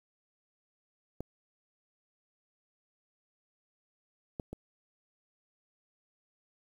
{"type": "clicks", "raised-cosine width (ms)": 2, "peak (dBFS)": [-24, -23, -27], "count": 3, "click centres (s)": [1.206, 4.398, 4.53], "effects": ["9-bit"]}